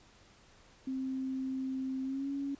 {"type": "tone with pitch glide", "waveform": "sine", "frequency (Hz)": [263.1, 278.6], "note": ["C4", "C#4"], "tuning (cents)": [10, 9], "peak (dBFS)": -33, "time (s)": [0.87, 2.55], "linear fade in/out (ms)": 5, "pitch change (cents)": 99, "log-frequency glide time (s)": [2.03, 2.3], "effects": ["pink hiss -61 dBFS RMS until 2.59 s", "resampled to 16000 Hz"]}